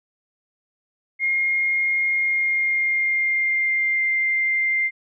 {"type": "tone with pitch glide", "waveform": "sine", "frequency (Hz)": [2136, 2096], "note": ["C7", "C7"], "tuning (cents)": [35, 2], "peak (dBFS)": -18, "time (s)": [1.19, 4.91], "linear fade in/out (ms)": 50, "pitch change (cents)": -33, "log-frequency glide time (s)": [2.1, 4.06], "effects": []}